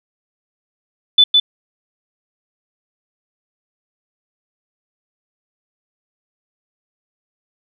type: tone with echo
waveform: sine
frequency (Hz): 3497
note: A7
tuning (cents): -11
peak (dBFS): -5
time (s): 1.18-1.24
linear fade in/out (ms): 5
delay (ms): 160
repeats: 1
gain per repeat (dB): -3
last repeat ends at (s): 1.4
effects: none